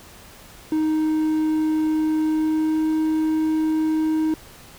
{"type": "tone with pitch glide", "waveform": "triangle", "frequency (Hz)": [311.9, 314.1], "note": ["D#4", "D#4"], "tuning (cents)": [4, 16], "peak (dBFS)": -16, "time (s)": [0.72, 4.34], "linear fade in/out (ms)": 2, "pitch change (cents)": 12, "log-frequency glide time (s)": [2.27, 2.89], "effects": ["pink hiss -45 dBFS RMS until 4.78 s"]}